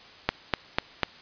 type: click train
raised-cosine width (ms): 0.3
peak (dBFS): -5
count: 4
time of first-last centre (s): 0.29-1.033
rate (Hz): 4.04
effects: white hiss -49 dBFS RMS until 1.21 s + resampled to 11025 Hz